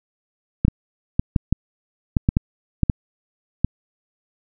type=clicks; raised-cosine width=5 ms; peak=-3 dBFS; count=11; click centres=0.65 / 0.682 / 1.195 / 1.362 / 1.526 / 2.168 / 2.289 / 2.369 / 2.833 / 2.898 / 3.646 s; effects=none